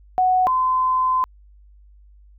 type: tone pair in turn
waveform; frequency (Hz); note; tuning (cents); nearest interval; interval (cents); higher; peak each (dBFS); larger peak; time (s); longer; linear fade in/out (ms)
sine; 740 / 1026.5; F#5 / C6; 0 / -33; tritone; 567; second; -14 / -16; first; 0.18-0.47 / 0.47-1.24; second; 0
effects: added 50 Hz sine -46 dBFS peak until 2.38 s